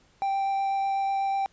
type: tone with vibrato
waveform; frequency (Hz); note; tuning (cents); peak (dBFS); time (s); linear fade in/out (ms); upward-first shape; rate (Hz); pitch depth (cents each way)
triangle; 784; G5; 0; -22; 0.22-1.46; 0; triangle; 8.1; 8
effects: pink hiss -62 dBFS RMS until 1.52 s + resampled to 16000 Hz